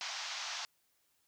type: band-pass noise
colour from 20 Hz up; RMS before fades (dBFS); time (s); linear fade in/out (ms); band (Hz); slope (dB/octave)
white; -41; 0.01-0.65; 0; 680 to 6200; 48
effects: white hiss -75 dBFS RMS until 1.27 s